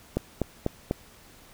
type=click train; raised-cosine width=2 ms; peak=-11 dBFS; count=4; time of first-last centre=0.17-0.911 s; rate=4.05 Hz; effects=pink hiss -53 dBFS RMS until 1.53 s